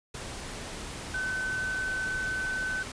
sine tone in noise, 1519 Hz, F#6, 45 cents sharp, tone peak -29 dBFS, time 1.14-2.83 s, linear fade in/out 5 ms, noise pink, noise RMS -39 dBFS, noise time 0.14-2.92 s, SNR +7 dB, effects resampled to 22050 Hz

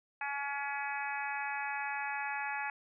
harmonic tone, 282.2 Hz, C#4, 31 cents sharp, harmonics 3 / 4 / 5 / 6 / 7 / 8 / 9, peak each -38 / -48 / -44 / -40 / -45 / -46 / -43 dBFS, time 0.21-2.7 s, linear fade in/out 2 ms, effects none

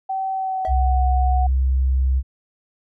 sine tone with pitch glide, 767 to 737.9 Hz, G5 to F#5, -38 to -5 cents, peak -21 dBFS, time 0.09-1.47 s, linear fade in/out 10 ms, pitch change -67 cents, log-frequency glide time 0.32-1.06 s
triangle tone with exponential decay, 650 Hz, E5, 24 cents flat, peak -19 dBFS, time 0.65-0.78 s, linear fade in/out 0 ms, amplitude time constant 27 ms
sine tone, 65.41 Hz, C2, in tune, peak -15 dBFS, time 0.67-2.23 s, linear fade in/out 50 ms
effects none

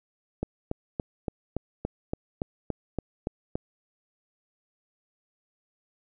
click train, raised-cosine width 2 ms, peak -15 dBFS, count 12, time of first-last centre 0.43-3.555 s, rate 3.52 Hz, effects none

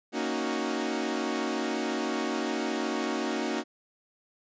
sawtooth chord, D# minor seventh, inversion second, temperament equal with one note detuned, 231.7 / 277.2 / 311.1 / 370 Hz, A#3 / C#4 / D#4 / F#4, -10 / 0 / 0 / 0 cents, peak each -30 dBFS, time 0.12-3.64 s, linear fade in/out 50 ms, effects resampled to 16000 Hz

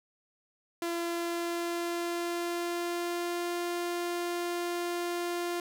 sawtooth tone with pitch glide, 340.7 to 348.3 Hz, F4 to F4, -43 to -5 cents, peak -27 dBFS, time 0.82-5.6 s, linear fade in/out 2 ms, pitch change +38 cents, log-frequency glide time 0.93-3.53 s, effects none

